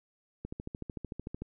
click train, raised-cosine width 3 ms, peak -25 dBFS, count 14, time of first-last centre 0.45-1.42 s, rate 13.4 Hz, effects none

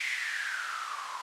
blue noise with band-pass filter sweep, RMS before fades -35 dBFS, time 0-1.22 s, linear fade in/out 10 ms, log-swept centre 2200 to 990 Hz, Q 9.8, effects low-pass 8000 Hz 12 dB/octave

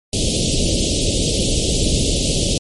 pink band-stop noise, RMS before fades -17 dBFS, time 0.13-2.58 s, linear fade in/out 2 ms, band 590 to 2900 Hz, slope 48 dB/octave, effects low-pass 10000 Hz 12 dB/octave + MP3 48 kbps

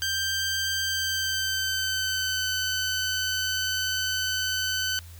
15% pulse tone with pitch glide, 1573 to 1516.8 Hz, G6 to F#6, +6 to +43 cents, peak -19 dBFS, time 0.02-4.99 s, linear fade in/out 0 ms, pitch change -63 cents, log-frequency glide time 0.82-2.52 s, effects added 84 Hz sine -42 dBFS peak until 5.19 s + white hiss -52 dBFS RMS until 5.19 s

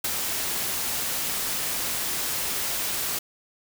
white noise with ADSR envelope, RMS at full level -25 dBFS, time 0.04-3.19 s, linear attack 6 ms, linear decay 23 ms, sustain -3 dB, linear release 6 ms, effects none

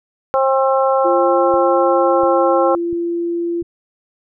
harmonic tone, 267 Hz, C4, 35 cents sharp, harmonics 2 / 3 / 4 / 5, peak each -14 / -18 / -20 / -22 dBFS, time 0.34-2.75 s, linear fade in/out 0 ms
sine tone with pitch glide, 346 to 341.8 Hz, F4 to F4, -16 to -37 cents, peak -17 dBFS, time 1.04-3.63 s, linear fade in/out 20 ms, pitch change -21 cents, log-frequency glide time 1.83-2.46 s
click train, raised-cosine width 5 ms, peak -24 dBFS, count 4, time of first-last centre 1.54-3.623 s, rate 1.44 Hz
effects none

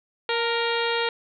harmonic tone with a mistuned harmonic, 467.7 Hz, A#4, 6 cents sharp, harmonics 1 / 2 / 3 / 4 / 5 / 6 / 7 / 8 / 9, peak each -26 / -29 / -31 / -32 / -33 / -34 / -34 / -35 / -36 dBFS, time 0.29-1.09 s, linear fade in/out 2 ms, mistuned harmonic 2, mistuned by -41 cents, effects none

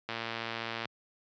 click train, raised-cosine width 0.3 ms, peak -19 dBFS, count 89, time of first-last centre 0.09-0.855 s, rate 115 Hz, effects high-pass 100 Hz 12 dB/octave + resampled to 16000 Hz

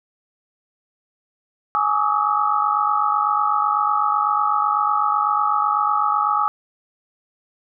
sine tone cluster, 837 / 1142 / 1244 / 1292 Hz, G#5 / D6 / D#6 / E6, +13 / -49 / -1 / -35 cents, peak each -22 dBFS, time 1.75-6.48 s, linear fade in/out 0 ms, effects none

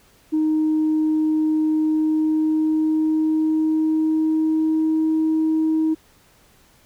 sine tone with pitch glide, 311.1 to 316.5 Hz, D#4 to D#4, 0 to +30 cents, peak -15 dBFS, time 0.32-5.95 s, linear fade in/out 20 ms, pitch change +30 cents, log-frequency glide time 1.79-5.09 s, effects tanh soft clip ceiling -13 dBFS + pink hiss -55 dBFS RMS until 6.85 s

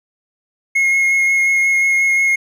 triangle tone with vibrato, 2159 Hz, C#7, 46 cents flat, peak -10 dBFS, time 0.75-2.36 s, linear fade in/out 10 ms, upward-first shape sine, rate 5.6 Hz, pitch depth 11 cents each way, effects none

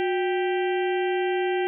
harmonic tone with a mistuned harmonic, 392 Hz, G4, in tune, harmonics 1 / 2 / 4 / 5 / 6 / 7 / 8, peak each -23 / -29 / -35 / -37 / -39 / -40 / -41 dBFS, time 0-1.67 s, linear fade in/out 0 ms, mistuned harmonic 1, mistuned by -130 cents, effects none

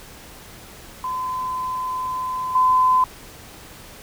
sine tone with level steps, 1020 Hz, C6, 44 cents flat, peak -23 / -13 dBFS, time 1.04-3.04 s, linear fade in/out 2 ms, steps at 2.55 s, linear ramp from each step 5 ms, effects pink hiss -42 dBFS RMS until 4.02 s

